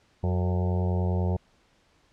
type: harmonic tone with a mistuned harmonic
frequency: 90.1 Hz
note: F#2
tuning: 45 cents flat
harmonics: 1 / 2 / 4 / 5 / 6 / 7 / 8 / 9 / 10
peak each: -24 / -30 / -36 / -38 / -40 / -41 / -42 / -43 / -44 dBFS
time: 0.23-1.37 s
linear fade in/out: 10 ms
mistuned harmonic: 4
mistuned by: +28 cents
effects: pink hiss -64 dBFS RMS until 2.12 s + low-pass 6000 Hz 12 dB/octave